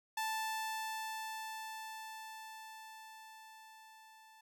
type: tone with level ramp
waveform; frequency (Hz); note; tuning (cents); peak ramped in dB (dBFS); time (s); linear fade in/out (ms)
sawtooth; 880; A5; 0; -31 to -55; 0.17-4.41; 5
effects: none